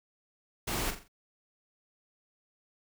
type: noise with echo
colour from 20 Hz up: pink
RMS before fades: -33 dBFS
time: 0.67-0.91 s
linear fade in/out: 10 ms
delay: 43 ms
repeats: 4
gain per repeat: -8 dB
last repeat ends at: 1.082 s
effects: none